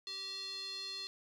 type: tone with band-pass filter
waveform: square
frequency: 385.4 Hz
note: G4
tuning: 29 cents flat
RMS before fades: -43 dBFS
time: 0.07-1.07 s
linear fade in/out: 0 ms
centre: 4100 Hz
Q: 8.4
effects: none